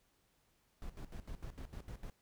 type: noise with tremolo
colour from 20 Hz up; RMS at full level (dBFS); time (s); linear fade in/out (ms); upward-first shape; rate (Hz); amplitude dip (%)
brown; -45; 0.82-2.1; 0; square; 6.6; 80
effects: pink hiss -75 dBFS RMS until 2.21 s